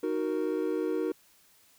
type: chord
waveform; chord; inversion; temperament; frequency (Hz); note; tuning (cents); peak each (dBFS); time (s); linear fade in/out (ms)
triangle; D# minor; none; equal; 311.1 / 370 / 466.2; D#4 / F#4 / A#4; 0 / 0 / 0; -30; 0.03-1.12; 5
effects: white hiss -62 dBFS RMS until 1.78 s